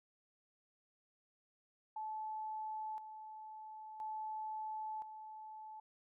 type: tone with tremolo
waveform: sine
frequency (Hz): 867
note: A5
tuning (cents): -26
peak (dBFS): -40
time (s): 1.96-5.8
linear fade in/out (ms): 5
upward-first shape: square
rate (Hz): 0.49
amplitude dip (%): 60
effects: none